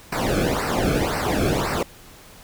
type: noise with flanger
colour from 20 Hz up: brown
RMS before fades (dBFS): -22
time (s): 0.12-1.83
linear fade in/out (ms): 5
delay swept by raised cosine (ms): 0.29 to 1.07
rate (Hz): 1.9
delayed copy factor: -0.95
effects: pink hiss -46 dBFS RMS until 2.43 s